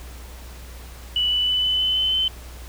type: tone with pitch steps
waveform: sine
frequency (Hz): 2960 / 2977 / 2994 / 3012 / 3029 / 3047 / 3064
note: F#7 / F#7 / F#7 / F#7 / F#7 / G7 / G7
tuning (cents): 0 / +10 / +20 / +30 / +40 / -50 / -40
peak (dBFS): -18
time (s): 1.16-2.28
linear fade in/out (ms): 2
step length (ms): 160
effects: added 61 Hz sine -37 dBFS peak until 2.68 s + pink hiss -44 dBFS RMS until 2.68 s